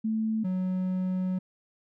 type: tone pair in turn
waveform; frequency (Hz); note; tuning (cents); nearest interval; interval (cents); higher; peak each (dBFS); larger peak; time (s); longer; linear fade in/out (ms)
sine / triangle; 220 / 185; A3 / F#3; 0 / 0; minor third; 300; first; -25 / -24; second; 0.04-0.44 / 0.44-1.39; second; 10
effects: none